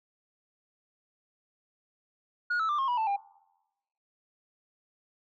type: tone with pitch steps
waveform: sine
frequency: 1443 / 1308 / 1185.7 / 1074.8 / 974.3 / 883.2 / 800.6 Hz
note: F#6 / E6 / D6 / C6 / B5 / A5 / G5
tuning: -44 / -14 / +16 / +46 / -24 / +6 / +36 cents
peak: -23 dBFS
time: 2.5-3.165 s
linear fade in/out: 10 ms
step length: 95 ms
effects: noise-tail reverb RT60 1.0 s tail -24 dB re dry + tanh soft clip ceiling -25 dBFS